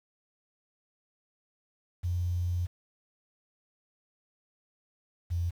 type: tone pair in turn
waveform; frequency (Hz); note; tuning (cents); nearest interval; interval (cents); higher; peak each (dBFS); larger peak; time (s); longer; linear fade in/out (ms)
sine; 88.2 / 86.14; F2 / F2; +18 / -23; unison; 41; first; -27; neither; 2.03-2.67 / 5.3-5.51; first; 20
effects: 9-bit